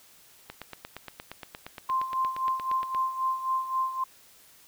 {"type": "click train", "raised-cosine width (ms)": 0.3, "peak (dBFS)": -22, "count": 22, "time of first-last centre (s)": [0.5, 2.948], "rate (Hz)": 8.58}
{"type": "tone with tremolo", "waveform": "sine", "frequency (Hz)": 1046.5, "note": "C6", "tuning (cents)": 0, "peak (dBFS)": -23, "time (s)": [1.89, 4.04], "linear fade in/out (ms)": 5, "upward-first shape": "sine", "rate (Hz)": 3.8, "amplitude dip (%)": 70}
{"effects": ["white hiss -56 dBFS RMS until 4.67 s"]}